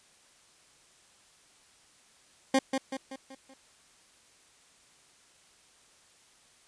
20% pulse tone with echo, 266.9 Hz, C4, 35 cents sharp, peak -16 dBFS, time 2.54-2.59 s, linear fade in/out 5 ms, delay 190 ms, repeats 5, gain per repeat -6 dB, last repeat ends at 3.54 s, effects white hiss -61 dBFS RMS until 6.67 s + resampled to 22050 Hz

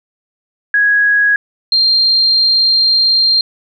sine tone pair in turn, 1661.2 / 4186 Hz, G#6 / C8, 0 / 0 cents, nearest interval octave + major third, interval 1600 cents, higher second, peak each -8 dBFS, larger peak neither, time 0.74-1.36 / 1.72-3.41 s, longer second, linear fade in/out 2 ms, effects none

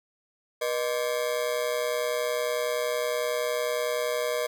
40% pulse ring-modulated tone, 550 Hz, C#5, 14 cents flat, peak -22 dBFS, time 0.61-4.47 s, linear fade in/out 10 ms, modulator 65.4 Hz, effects 9-bit

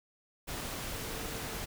sine tone in noise, 449.6 Hz, A4, 37 cents sharp, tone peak -48 dBFS, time 0.94-1.58 s, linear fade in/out 20 ms, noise pink, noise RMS -39 dBFS, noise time 0.47-1.66 s, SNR -12 dB, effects none

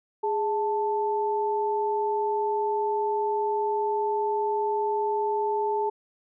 sine tone pair together, 415 / 880 Hz, G#4 / A5, -1 / 0 cents, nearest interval octave + minor second, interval 1301 cents, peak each -26 dBFS, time 0.23-5.9 s, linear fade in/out 10 ms, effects none

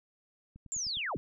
click train, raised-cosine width 5 ms, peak -38 dBFS, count 5, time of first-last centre 0.56-0.971 s, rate 9.74 Hz
sine linear sweep, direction down, 7459 to 50.2 Hz, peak -32 dBFS, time 0.72-1.17 s, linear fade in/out 0 ms
effects none

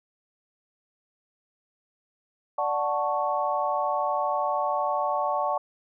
sine chord, D major seventh, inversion none, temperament equal, 587.3 / 740 / 880 / 1108.7 Hz, D5 / F#5 / A5 / C#6, 0 / 0 / 0 / 0 cents, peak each -29 dBFS, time 2.58-5.58 s, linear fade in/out 5 ms, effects none

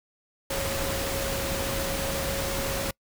sine tone in noise, 547 Hz, C#5, 23 cents flat, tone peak -32 dBFS, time 0.5-2.91 s, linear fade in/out 5 ms, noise pink, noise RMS -30 dBFS, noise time 0.5-2.91 s, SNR -5 dB, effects noise-tail reverb RT60 0.1 s tail -26 dB re dry

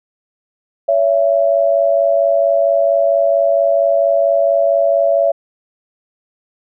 sine tone pair together, 564 / 668.4 Hz, C#5 / E5, +30 / +24 cents, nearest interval minor third, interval 294 cents, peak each -13 dBFS, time 0.88-5.32 s, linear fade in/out 10 ms, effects none

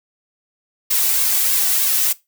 blue noise with flanger, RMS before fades -17 dBFS, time 0.9-2.13 s, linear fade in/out 10 ms, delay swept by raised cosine 1.8 to 2.67 ms, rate 3.2 Hz, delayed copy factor +0.7, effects noise-tail reverb RT60 0.2 s tail -19 dB re dry

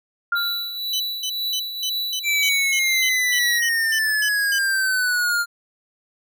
sine tone with exponential decay, 1400 Hz, F6, 4 cents sharp, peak -16 dBFS, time 0.32-0.78 s, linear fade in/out 5 ms, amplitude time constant 100 ms
square tone with tremolo, 3948 Hz, B7, 1 cent flat, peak -22 dBFS, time 0.35-3.6 s, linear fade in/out 20 ms, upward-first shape triangle, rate 2 Hz, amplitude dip 60%
25% pulse tone bursts, 3015 Hz, F#7, 32 cents sharp, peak -21 dBFS, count 13, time 0.93-4.587 s, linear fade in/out 5 ms, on 69 ms, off 230 ms
square exponential sweep, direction down, 2349 to 1396.9 Hz, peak -19 dBFS, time 2.23-5.46 s, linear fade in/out 50 ms
effects none

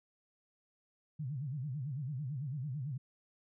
sine tone with vibrato, 138 Hz, C#3, 7 cents flat, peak -36 dBFS, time 1.19-2.98 s, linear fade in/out 10 ms, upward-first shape sine, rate 9 Hz, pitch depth 210 cents each way, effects none

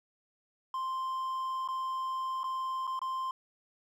triangle tone with dropouts, 1046.5 Hz, C6, in tune, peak -30 dBFS, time 0.74-3.31 s, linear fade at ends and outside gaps 2 ms, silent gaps 1.677-1.686 / 2.433-2.441 / 2.87-2.875 / 2.992-3.016 s, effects none

